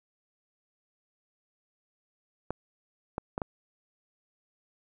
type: clicks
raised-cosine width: 1 ms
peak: -17 dBFS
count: 4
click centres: 2.506 / 3.181 / 3.379 / 3.418 s
effects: none